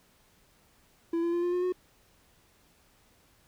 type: tone with pitch steps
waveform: triangle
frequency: 334.9 / 340.6 / 346.3 / 352.2 / 358.1 / 364.2 Hz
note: E4 / F4 / F4 / F4 / F4 / F#4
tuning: +27 / -43 / -15 / +15 / +43 / -27 cents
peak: -24 dBFS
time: 1.13-1.724 s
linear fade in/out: 5 ms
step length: 99 ms
effects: pink hiss -64 dBFS RMS until 3.47 s